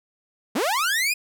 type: linear sweep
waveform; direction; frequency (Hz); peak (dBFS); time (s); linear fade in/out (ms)
sawtooth; up; 182.4 to 2533; -17; 0.55-1.14; 10
effects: none